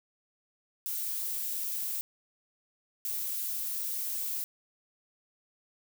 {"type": "noise bursts at uneven times", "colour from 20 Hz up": "violet", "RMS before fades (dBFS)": -34, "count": 2, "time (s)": [[0.86, 2.01], [3.05, 4.44]], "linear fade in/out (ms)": 0, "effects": []}